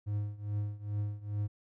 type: tone with tremolo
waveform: triangle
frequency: 103.6 Hz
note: G#2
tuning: 4 cents flat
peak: -27 dBFS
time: 0.06-1.48 s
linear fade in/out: 20 ms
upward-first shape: triangle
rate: 2.4 Hz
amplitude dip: 90%
effects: none